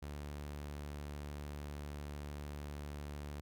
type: tone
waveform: sawtooth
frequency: 73 Hz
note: D2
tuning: 10 cents flat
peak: -39 dBFS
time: 0.02-3.41 s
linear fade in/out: 10 ms
effects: none